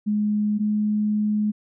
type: tone pair in turn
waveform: sine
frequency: 209.7 / 210.9 Hz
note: G#3 / G#3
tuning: +17 / +27 cents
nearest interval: unison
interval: 10 cents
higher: second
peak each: -19 dBFS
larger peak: neither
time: 0.06-0.59 / 0.59-1.52 s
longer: second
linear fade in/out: 20 ms
effects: none